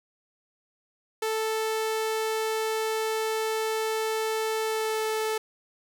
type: tone with pitch glide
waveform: sawtooth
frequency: 440 to 437.2 Hz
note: A4 to A4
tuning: 0 to -11 cents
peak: -22 dBFS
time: 1.22-5.38 s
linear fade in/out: 5 ms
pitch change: -11 cents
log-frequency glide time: 4.64-5.01 s
effects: none